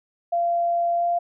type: tone with pitch glide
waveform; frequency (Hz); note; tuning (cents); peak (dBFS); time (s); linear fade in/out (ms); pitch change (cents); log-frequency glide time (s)
sine; 688 to 692.8; F5 to F5; -26 to -14; -19; 0.32-1.19; 10; +12; 0.96-1.05
effects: none